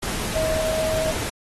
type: tone in noise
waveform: sine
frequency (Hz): 635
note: D#5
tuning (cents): +35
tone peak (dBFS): -22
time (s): 0.35-1.12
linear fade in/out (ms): 10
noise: pink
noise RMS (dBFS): -28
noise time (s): 0.02-1.3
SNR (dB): +3
effects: AAC 32 kbps